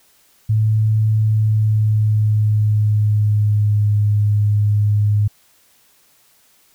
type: tone with pitch glide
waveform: sine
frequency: 108.7 to 104.15 Hz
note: A2 to G#2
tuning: -21 to +5 cents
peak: -12 dBFS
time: 0.49-5.28 s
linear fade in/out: 10 ms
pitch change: -74 cents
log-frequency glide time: 1.13-3.96 s
effects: white hiss -55 dBFS RMS until 6.74 s